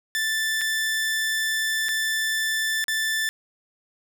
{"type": "tone with dropouts", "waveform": "sawtooth", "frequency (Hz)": 1763, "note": "A6", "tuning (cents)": 3, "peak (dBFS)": -19, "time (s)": [0.15, 3.29], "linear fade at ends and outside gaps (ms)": 0, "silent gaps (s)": [[0.611, 0.615], [1.885, 1.89], [2.841, 2.882]], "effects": []}